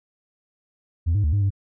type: tone with pitch steps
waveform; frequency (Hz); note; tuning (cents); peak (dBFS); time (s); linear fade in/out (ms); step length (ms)
sine; 83.6 / 102.7 / 75.2 / 101.3 / 98.6; E2 / G#2 / D2 / G#2 / G2; +25 / -19 / +42 / -43 / +11; -15; 1.06-1.505; 20; 89
effects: tanh soft clip ceiling -16 dBFS